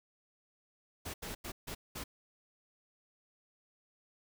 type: noise bursts at uneven times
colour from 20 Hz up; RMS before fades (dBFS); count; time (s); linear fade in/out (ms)
pink; -42; 5; 1.05-1.14 / 1.22-1.35 / 1.44-1.52 / 1.67-1.75 / 1.95-2.04; 10
effects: none